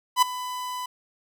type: tone with ADSR envelope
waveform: 45% pulse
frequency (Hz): 999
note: B5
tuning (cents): +20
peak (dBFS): -13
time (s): 0.16-0.86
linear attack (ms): 62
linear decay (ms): 7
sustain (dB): -17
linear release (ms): 5
effects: none